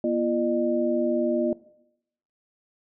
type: tone cluster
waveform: sine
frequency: 241.2 / 341.8 / 606 Hz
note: B3 / F4 / D#5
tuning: -41 / -37 / -46 cents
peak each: -26 dBFS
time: 0.04-1.53 s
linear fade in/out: 2 ms
effects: noise-tail reverb RT60 0.8 s tail -19 dB re dry